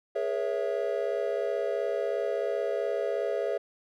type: chord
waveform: triangle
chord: A# half-diminished seventh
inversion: third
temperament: equal with one note detuned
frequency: 415.3 / 478.2 / 554.4 / 659.3 Hz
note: G#4 / A#4 / C#5 / E5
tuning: 0 / +44 / 0 / 0 cents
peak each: -30 / -32 / -30 / -31 dBFS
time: 0.15-3.58 s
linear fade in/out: 10 ms
effects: none